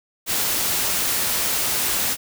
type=noise; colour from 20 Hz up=white; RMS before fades=-22 dBFS; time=0.26-2.17 s; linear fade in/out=50 ms; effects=none